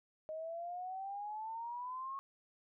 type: exponential sweep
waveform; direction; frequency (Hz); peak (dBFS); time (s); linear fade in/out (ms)
sine; up; 621 to 1100; -40; 0.29-2.19; 0
effects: none